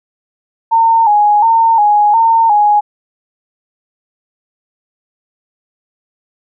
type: tone with vibrato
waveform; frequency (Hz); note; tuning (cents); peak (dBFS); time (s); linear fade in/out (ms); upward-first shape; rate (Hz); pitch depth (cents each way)
sine; 870; A5; -20; -6; 0.71-2.81; 20; square; 1.4; 77
effects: none